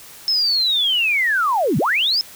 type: linear two-way sweep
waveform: sine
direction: down then up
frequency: 5280 to 115.3 to 5280 Hz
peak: -15 dBFS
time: 0.28-2.21 s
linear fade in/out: 0 ms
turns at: 1.78 s
effects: white hiss -41 dBFS RMS until 2.35 s